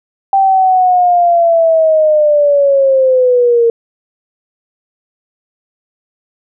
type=linear sweep; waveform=sine; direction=down; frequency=784 to 460 Hz; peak=-6 dBFS; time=0.33-3.7 s; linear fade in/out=2 ms; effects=none